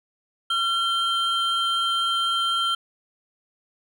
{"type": "tone pair together", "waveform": "triangle", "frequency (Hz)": [1368, 3148], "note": ["F6", "G7"], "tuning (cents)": [-36, 7], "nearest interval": "octave + major second", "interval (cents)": 1443, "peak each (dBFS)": -22, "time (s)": [0.5, 2.75], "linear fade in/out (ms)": 5, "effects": []}